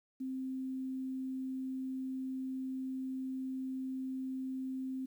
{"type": "tone", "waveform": "sine", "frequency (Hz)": 261.7, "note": "C4", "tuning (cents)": 0, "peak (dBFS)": -36, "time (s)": [0.2, 5.06], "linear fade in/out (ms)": 10, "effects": ["11-bit"]}